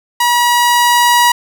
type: tone with level ramp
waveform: sawtooth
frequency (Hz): 963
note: B5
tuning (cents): -44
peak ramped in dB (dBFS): -6 to -3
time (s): 0.2-1.32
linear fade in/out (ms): 5
effects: none